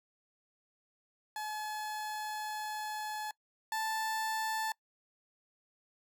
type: tone pair in turn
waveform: 30% pulse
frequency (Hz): 854 / 880.5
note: G#5 / A5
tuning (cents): +48 / +1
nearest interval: minor second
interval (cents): 53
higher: second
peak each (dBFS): -34 / -30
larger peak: second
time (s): 1.36-3.31 / 3.72-4.72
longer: first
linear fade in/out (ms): 2
effects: noise-tail reverb RT60 0.1 s tail -24 dB re dry